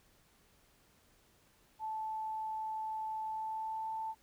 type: tone with pitch glide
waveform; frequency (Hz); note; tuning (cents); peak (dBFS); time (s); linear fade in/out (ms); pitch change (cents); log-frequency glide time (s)
sine; 874 to 884.2; A5 to A5; -12 to +8; -36; 1.79-4.15; 50; +20; 3.24-3.93
effects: pink hiss -68 dBFS RMS until 4.22 s